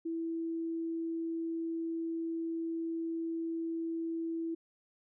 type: tone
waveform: sine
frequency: 329.6 Hz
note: E4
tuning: in tune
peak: -33 dBFS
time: 0.05-4.55 s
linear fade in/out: 10 ms
effects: none